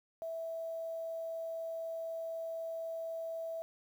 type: tone with quantisation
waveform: sine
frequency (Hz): 656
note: E5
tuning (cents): -9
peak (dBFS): -37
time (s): 0.22-3.62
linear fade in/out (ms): 0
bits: 10
effects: none